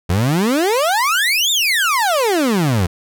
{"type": "exponential two-way sweep", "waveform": "30% pulse", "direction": "up then down", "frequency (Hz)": [82.41, 3729, 82.41], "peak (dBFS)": -11, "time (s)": [0.09, 2.87], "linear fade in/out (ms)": 10, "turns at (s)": 1.51, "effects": []}